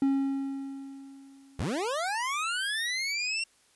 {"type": "tone with exponential decay", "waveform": "triangle", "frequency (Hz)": 273.1, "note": "C#4", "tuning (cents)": -26, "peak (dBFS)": -19, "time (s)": [0.02, 1.86], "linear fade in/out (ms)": 2, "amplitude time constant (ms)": 400}
{"type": "linear sweep", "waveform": "25% pulse", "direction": "up", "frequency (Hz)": [55, 2748], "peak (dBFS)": -25, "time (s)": [1.59, 3.44], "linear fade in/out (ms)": 5}
{"effects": ["white hiss -64 dBFS RMS until 3.75 s", "resampled to 24000 Hz"]}